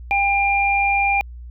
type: tone pair together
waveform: sine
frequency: 798.6 / 2393 Hz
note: G5 / D7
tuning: +32 / +32 cents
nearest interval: octave + perfect fifth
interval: 1900 cents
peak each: -18 dBFS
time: 0.11-1.21 s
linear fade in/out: 0 ms
effects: added 60 Hz sine -33 dBFS peak until 1.5 s